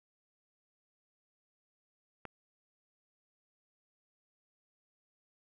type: click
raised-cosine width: 0.5 ms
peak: -27 dBFS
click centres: 2.253 s
effects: 11-bit